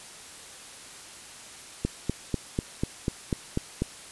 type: click train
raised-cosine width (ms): 3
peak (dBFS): -12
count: 9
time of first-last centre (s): 1.85-3.82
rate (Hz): 4.06
effects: white hiss -45 dBFS RMS until 4.11 s + resampled to 24000 Hz